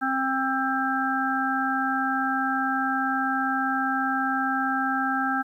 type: harmonic tone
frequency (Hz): 264.9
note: C4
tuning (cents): +22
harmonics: 1 / 3 / 5 / 6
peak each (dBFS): -28 / -28 / -28 / -28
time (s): 0.01-5.43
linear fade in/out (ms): 20
effects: 10-bit